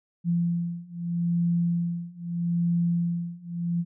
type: beating tone pair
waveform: sine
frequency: 171.1 / 171.89 Hz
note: F3 / F3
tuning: -35 / -27 cents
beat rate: 0.79 Hz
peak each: -27 / -26 dBFS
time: 0.24-3.85 s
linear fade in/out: 50 ms
effects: none